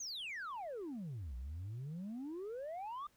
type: exponential two-way sweep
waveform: sine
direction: down then up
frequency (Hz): 6645 to 58.27 to 1223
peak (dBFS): -39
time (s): 0-3.07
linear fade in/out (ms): 5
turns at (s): 1.36
effects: tanh soft clip ceiling -40 dBFS + pink hiss -72 dBFS RMS until 3.16 s